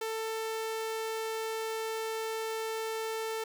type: tone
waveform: sawtooth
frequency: 444.4 Hz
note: A4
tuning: 17 cents sharp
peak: -29 dBFS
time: 0.01-3.44 s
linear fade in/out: 5 ms
effects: none